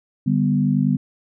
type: chord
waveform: sine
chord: G major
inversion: second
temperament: equal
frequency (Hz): 146.83 / 196 / 246.9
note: D3 / G3 / B3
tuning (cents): 0 / 0 / 0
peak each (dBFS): -20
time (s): 0.26-0.97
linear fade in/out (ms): 10
effects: none